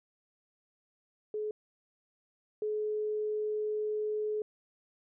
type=tone pair in turn; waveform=sine; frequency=425.7 / 425.7 Hz; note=G#4 / G#4; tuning=+43 / +43 cents; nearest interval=unison; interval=0 cents; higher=neither; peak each=-32 / -30 dBFS; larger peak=second; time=1.34-1.51 / 2.62-4.42 s; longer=second; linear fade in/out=2 ms; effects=none